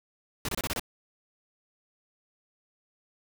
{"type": "noise bursts", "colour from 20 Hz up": "pink", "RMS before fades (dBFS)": -31, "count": 6, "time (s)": [0.45, 0.796], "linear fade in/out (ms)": 2, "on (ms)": 36, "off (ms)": 26, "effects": []}